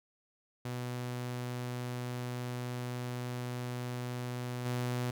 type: tone with level steps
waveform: sawtooth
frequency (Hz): 123.47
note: B2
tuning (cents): 0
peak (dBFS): -32 / -28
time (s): 0.65-5.11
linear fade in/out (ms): 5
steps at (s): 4.65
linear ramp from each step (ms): 10
effects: none